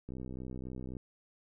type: click train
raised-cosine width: 3 ms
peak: -30 dBFS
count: 57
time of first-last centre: 0.09-0.968 s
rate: 63.8 Hz
effects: none